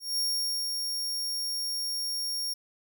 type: tone with ADSR envelope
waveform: sawtooth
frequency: 5550 Hz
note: F8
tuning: 12 cents flat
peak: -23 dBFS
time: 0-2.54 s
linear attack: 180 ms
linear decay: 500 ms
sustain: -4 dB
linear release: 11 ms
effects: none